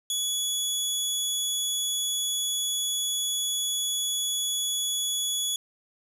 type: tone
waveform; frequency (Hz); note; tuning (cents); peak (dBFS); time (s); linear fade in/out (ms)
20% pulse; 3390; G#7; +35; -20; 0.1-5.56; 2
effects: 9-bit